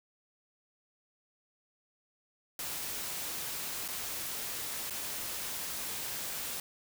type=noise with dropouts; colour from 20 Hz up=white; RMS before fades=-38 dBFS; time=2.59-6.6 s; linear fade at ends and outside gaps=2 ms; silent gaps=3.88-3.885 / 4.899-4.906 s; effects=none